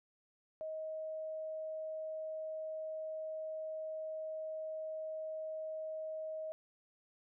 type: tone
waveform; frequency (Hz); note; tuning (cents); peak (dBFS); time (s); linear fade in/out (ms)
sine; 630; D#5; +21; -39; 0.61-6.52; 0
effects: none